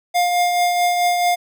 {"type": "tone with tremolo", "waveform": "square", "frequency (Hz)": 707, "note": "F5", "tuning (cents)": 21, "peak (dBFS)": -14, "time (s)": [0.14, 1.36], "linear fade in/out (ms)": 20, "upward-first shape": "triangle", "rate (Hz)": 4.6, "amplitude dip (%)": 40, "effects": []}